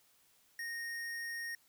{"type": "tone with hard clipping", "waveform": "sine", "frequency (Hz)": 1857, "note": "A#6", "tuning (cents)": -7, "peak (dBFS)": -40, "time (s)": [0.59, 1.55], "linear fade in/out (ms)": 2, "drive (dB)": 17, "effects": ["white hiss -69 dBFS RMS until 1.68 s"]}